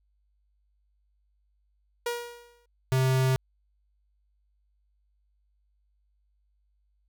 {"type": "tone with exponential decay", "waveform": "sawtooth", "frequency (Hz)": 477.2, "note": "A#4", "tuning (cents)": 41, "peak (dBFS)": -22, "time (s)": [2.06, 2.66], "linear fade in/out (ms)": 5, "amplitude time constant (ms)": 130}
{"type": "tone", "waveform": "square", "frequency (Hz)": 130.81, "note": "C3", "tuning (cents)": 0, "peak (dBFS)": -22, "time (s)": [2.92, 3.36], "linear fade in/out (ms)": 0}
{"effects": ["added 50 Hz sine -67 dBFS peak until 7.08 s"]}